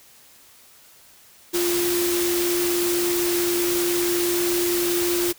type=tone in noise; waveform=sine; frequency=349.2 Hz; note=F4; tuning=in tune; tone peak=-21 dBFS; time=1.53-5.33 s; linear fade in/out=20 ms; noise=white; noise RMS=-26 dBFS; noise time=1.53-5.33 s; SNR=+2 dB; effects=white hiss -51 dBFS RMS until 5.38 s